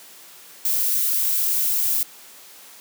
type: noise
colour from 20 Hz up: violet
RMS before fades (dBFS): -21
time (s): 0.65-2.03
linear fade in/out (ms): 2
effects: white hiss -45 dBFS RMS until 2.8 s + high-pass 200 Hz 12 dB/octave